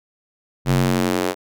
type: tone with high-pass filter sweep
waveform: square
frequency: 45.54 Hz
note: F#1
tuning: 27 cents flat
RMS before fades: -19 dBFS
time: 0.65-1.35 s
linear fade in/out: 50 ms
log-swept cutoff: 110 to 440 Hz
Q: 1.5
effects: none